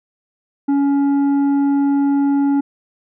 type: tone with tanh clipping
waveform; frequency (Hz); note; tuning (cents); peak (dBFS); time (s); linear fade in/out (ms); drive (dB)
sine; 280.6; C#4; +21; -14; 0.68-2.61; 10; 7
effects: none